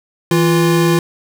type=tone pair together; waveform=square; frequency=163.62 / 346.7 Hz; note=E3 / F4; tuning=-13 / -13 cents; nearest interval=octave + minor second; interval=1300 cents; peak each=-14 dBFS; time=0.31-0.99 s; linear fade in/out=2 ms; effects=none